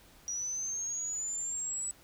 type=linear sweep; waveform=sine; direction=up; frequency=5770 to 7902 Hz; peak=-33 dBFS; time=0.28-1.91 s; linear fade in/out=0 ms; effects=pink hiss -59 dBFS RMS until 2.03 s